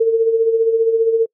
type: tone with tremolo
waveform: sine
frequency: 452.9 Hz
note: A#4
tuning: 50 cents flat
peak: -9 dBFS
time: 0-1.26 s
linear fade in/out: 10 ms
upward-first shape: sine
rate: 15 Hz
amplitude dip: 55%
effects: noise-tail reverb RT60 0.1 s tail -25 dB re dry